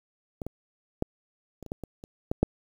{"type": "clicks", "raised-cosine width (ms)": 2, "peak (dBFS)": [-21, -21, -12, -28, -29, -18, -23, -29, -13, -7], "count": 10, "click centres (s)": [0.418, 0.466, 1.024, 1.627, 1.663, 1.719, 1.837, 2.039, 2.315, 2.43], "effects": ["8-bit"]}